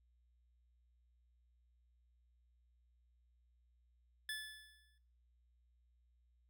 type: tone with exponential decay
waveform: 25% pulse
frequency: 1732 Hz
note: A6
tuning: 28 cents flat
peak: -35 dBFS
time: 4.29-4.98 s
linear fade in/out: 2 ms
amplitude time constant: 150 ms
effects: noise-tail reverb RT60 0.7 s tail -20 dB re dry + added 60 Hz sine -70 dBFS peak until 6.49 s